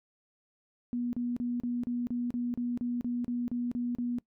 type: tone bursts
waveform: sine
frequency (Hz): 242.1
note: B3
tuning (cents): -34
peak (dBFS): -29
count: 14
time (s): 0.93-4.185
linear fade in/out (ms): 0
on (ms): 200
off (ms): 35
effects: noise-tail reverb RT60 0.1 s tail -21 dB re dry